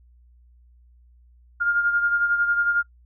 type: beating tone pair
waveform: sine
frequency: 1409 / 1420 Hz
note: F6 / F6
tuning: +15 / +28 cents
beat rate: 11 Hz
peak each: -19 / -27 dBFS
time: 1.6-2.83 s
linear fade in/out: 20 ms
effects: noise-tail reverb RT60 0.1 s tail -24 dB re dry + added 60 Hz sine -51 dBFS peak until 3.05 s